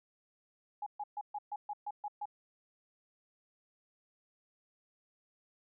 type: tone bursts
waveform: sine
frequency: 830.6 Hz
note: G#5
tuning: in tune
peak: -36 dBFS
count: 9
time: 0.82-2.256 s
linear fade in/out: 5 ms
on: 44 ms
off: 130 ms
effects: none